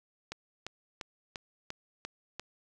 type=click train; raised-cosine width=0.2 ms; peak=-21 dBFS; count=7; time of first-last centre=0.32-2.396 s; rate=2.89 Hz; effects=none